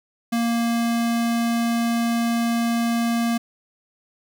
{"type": "tone", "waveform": "square", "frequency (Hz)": 233.1, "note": "A#3", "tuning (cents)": 0, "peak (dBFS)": -20, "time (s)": [0.32, 3.38], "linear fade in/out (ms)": 10, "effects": []}